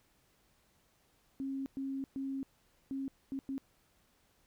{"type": "tone bursts at uneven times", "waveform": "sine", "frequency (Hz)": 270.5, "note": "C#4", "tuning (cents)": -42, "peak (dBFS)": -35, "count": 6, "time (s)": [[1.4, 1.66], [1.77, 2.04], [2.16, 2.43], [2.91, 3.08], [3.32, 3.39], [3.49, 3.58]], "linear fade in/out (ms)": 0, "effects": ["pink hiss -71 dBFS RMS until 4.46 s"]}